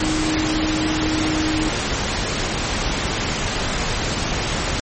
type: tone in noise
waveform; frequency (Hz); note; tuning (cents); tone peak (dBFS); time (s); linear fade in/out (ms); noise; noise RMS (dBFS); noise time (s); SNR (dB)
sine; 312.1; D#4; +5; -20; 0.01-1.69; 2; pink; -22; 0-4.8; -1
effects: MP3 32 kbps